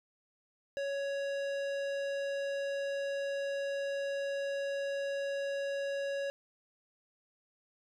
sine tone with tanh clipping, 557 Hz, C#5, 8 cents sharp, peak -35 dBFS, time 0.77-6.3 s, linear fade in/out 0 ms, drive 17 dB, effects none

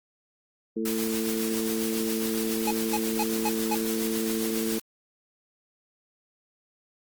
harmonic tone, 111.4 Hz, A2, 22 cents sharp, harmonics 2 / 3 / 4, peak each -29 / -31 / -32 dBFS, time 0.76-4.79 s, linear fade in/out 10 ms
white noise with tremolo, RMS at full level -32 dBFS, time 0.85-4.8 s, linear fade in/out 5 ms, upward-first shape triangle, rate 7.3 Hz, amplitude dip 45%
square tone bursts, 842 Hz, G#5, 24 cents sharp, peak -26 dBFS, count 5, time 2.67-3.75 s, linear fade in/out 5 ms, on 40 ms, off 220 ms
effects Opus 32 kbps

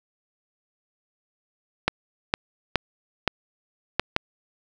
clicks, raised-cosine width 0.3 ms, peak -3 dBFS, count 6, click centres 1.88 / 2.339 / 2.757 / 3.277 / 3.996 / 4.164 s, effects none

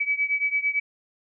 sine beating tone pair, 2283 / 2291.9 Hz, D7 / D7, -50 / -43 cents, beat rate 8.9 Hz, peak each -24 / -26 dBFS, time 0-0.8 s, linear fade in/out 10 ms, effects none

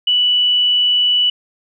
sine tone, 2960 Hz, F#7, in tune, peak -11 dBFS, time 0.07-1.3 s, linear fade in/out 5 ms, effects none

